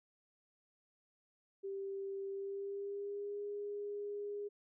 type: tone with pitch glide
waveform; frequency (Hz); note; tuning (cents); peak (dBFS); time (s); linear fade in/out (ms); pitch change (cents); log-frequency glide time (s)
sine; 392 to 409.8; G4 to G#4; 0 to -23; -39; 1.63-4.49; 20; +77; 2.29-3.43
effects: none